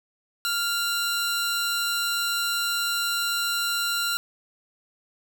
sawtooth tone pair together, 1396.9 / 3984 Hz, F6 / B7, 0 / +14 cents, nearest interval octave + tritone, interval 1814 cents, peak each -22 / -25 dBFS, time 0.45-4.17 s, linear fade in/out 0 ms, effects none

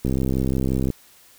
click train, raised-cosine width 3 ms, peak -10 dBFS, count 57, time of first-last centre 0.05-0.902 s, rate 65.7 Hz, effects white hiss -52 dBFS RMS until 1.38 s

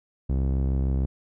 sawtooth tone with low-pass filter, 66.5 Hz, C2, 29 cents sharp, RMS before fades -24 dBFS, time 0.29-1.06 s, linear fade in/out 10 ms, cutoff 360 Hz, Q 0.53, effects none

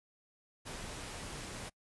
pink noise, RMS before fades -44 dBFS, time 0.65-1.7 s, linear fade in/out 20 ms, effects noise-tail reverb RT60 0.1 s tail -25 dB re dry + resampled to 24000 Hz

